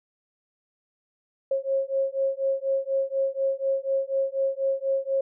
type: beating tone pair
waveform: sine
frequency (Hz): 539 / 543.1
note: C#5 / C#5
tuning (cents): -49 / -36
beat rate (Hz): 4.1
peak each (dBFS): -26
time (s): 1.51-5.21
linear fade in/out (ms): 5
effects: none